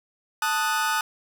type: chord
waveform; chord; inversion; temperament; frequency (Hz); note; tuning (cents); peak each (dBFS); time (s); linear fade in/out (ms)
40% pulse; D# diminished; second; equal; 880 / 1244.5 / 1480; A5 / D#6 / F#6; 0 / 0 / 0; -26; 0.42-1.01; 2
effects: none